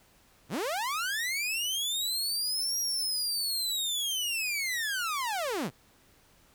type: linear two-way sweep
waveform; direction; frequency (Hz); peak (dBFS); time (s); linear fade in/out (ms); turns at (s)
sawtooth; up then down; 96.8 to 5700 to 96.8; -26; 0.49-5.71; 50; 2.79
effects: pink hiss -62 dBFS RMS until 6.54 s